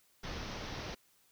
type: low-pass noise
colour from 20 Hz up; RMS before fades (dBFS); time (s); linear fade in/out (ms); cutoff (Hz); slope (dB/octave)
pink; -42; 0.23-0.95; 10; 6100; 96
effects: white hiss -69 dBFS RMS until 1.31 s